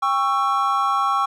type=chord; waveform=triangle; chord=C# diminished; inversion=second; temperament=just; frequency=798.3 / 1108.7 / 1330.5 Hz; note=G5 / C#6 / E6; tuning=+31 / 0 / +16 cents; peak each=-22 / -18 / -21 dBFS; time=0.02-1.26 s; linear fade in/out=10 ms; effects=none